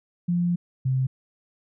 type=tone pair in turn; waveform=sine; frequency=174.61 / 130.81 Hz; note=F3 / C3; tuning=0 / 0 cents; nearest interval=perfect fourth; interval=500 cents; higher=first; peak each=-20 dBFS; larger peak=neither; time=0.28-0.56 / 0.85-1.07 s; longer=first; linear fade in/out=10 ms; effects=none